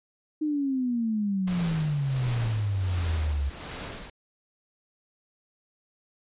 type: exponential sweep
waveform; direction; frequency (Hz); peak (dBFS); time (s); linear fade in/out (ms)
sine; down; 311.1 to 67.9; -24; 0.41-3.5; 10
type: noise with tremolo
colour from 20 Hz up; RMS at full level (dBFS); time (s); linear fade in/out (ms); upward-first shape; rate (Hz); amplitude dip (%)
pink; -36; 1.47-4.1; 5; sine; 1.4; 65
effects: resampled to 8000 Hz